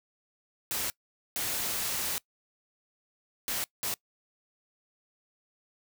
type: noise bursts at uneven times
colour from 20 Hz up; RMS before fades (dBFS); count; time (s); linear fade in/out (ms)
white; -32; 4; 0.71-0.9 / 1.36-2.18 / 3.48-3.64 / 3.83-3.94; 0
effects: noise-tail reverb RT60 0.1 s tail -23 dB re dry